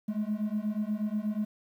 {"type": "beating tone pair", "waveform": "triangle", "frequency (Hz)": [207.7, 216], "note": ["G#3", "A3"], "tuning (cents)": [0, -32], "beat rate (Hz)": 8.3, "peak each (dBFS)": -29, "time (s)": [0.08, 1.45], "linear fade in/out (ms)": 10, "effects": ["tanh soft clip ceiling -21 dBFS", "10-bit"]}